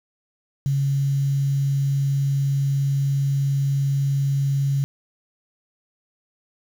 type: tone with quantisation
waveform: sine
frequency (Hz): 138.59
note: C#3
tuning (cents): 0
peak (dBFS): -18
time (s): 0.66-4.84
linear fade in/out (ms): 0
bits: 7
effects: none